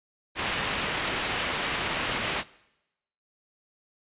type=low-pass noise; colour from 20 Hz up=white; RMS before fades=-30 dBFS; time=0.35-2.44 s; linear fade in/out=50 ms; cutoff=3300 Hz; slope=24 dB/octave; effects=noise-tail reverb RT60 0.9 s tail -21 dB re dry + resampled to 8000 Hz